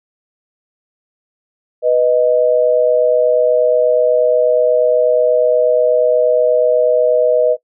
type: tone pair together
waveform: sine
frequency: 493.6 / 621.9 Hz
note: B4 / D#5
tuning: -1 / -1 cents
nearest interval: major third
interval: 400 cents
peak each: -12 dBFS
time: 1.82-7.57 s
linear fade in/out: 50 ms
effects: noise-tail reverb RT60 0.1 s tail -20 dB re dry